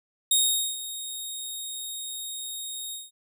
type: tone with ADSR envelope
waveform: 15% pulse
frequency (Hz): 3729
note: A#7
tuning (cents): 0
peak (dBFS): -11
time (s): 0.31-3.11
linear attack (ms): 4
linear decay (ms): 450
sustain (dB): -15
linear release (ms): 180
effects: none